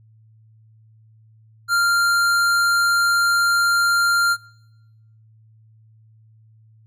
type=tone with tanh clipping; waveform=sine; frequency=1392 Hz; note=F6; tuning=6 cents flat; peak=-17 dBFS; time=1.68-4.37 s; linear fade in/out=50 ms; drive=18 dB; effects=noise-tail reverb RT60 1.0 s tail -25 dB re dry + added 110 Hz sine -49 dBFS peak until 6.86 s